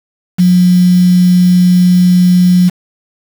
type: tone with quantisation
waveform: sine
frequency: 179.8 Hz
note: F#3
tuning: 49 cents flat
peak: -4 dBFS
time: 0.38-2.7 s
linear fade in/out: 20 ms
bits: 4
effects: none